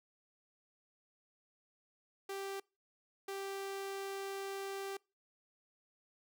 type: tone bursts at uneven times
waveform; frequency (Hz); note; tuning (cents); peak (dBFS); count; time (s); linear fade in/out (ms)
sawtooth; 392; G4; 0; -36; 2; 2.29-2.6 / 3.28-4.97; 5
effects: noise-tail reverb RT60 0.3 s tail -26 dB re dry